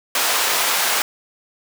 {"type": "high-pass noise", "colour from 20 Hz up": "pink", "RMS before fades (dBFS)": -19, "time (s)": [0.15, 1.02], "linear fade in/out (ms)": 2, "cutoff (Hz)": 780, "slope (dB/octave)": 12, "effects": []}